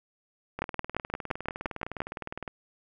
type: two click trains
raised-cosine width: 0.5 ms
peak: -20 / -13 dBFS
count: 38 / 9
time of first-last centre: 0.59-2.478 / 0.62-2.004 s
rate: 19.6 / 5.78 Hz
effects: none